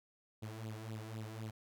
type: tone with flanger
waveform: sawtooth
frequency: 110 Hz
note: A2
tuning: in tune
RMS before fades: -45 dBFS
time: 0.42-1.51 s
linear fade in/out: 10 ms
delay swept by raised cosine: 0.25 to 3.05 ms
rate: 3.9 Hz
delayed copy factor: +0.8
effects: none